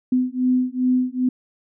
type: beating tone pair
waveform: sine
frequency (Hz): 252 / 254.5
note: B3 / C4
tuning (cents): +35 / -48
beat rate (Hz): 2.5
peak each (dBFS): -20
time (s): 0.12-1.29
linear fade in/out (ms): 5
effects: none